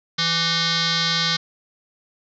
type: tone with frequency modulation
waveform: sine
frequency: 164.81 Hz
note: E3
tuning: in tune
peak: -18 dBFS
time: 0.18-1.37 s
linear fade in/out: 10 ms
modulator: 668 Hz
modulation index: 7.3
effects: none